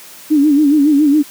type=tone with vibrato; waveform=sine; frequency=293 Hz; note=D4; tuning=4 cents flat; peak=-7 dBFS; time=0.3-1.23 s; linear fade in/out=20 ms; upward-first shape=sine; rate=7.2 Hz; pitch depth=100 cents each way; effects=white hiss -37 dBFS RMS until 1.3 s + high-pass 150 Hz 12 dB/octave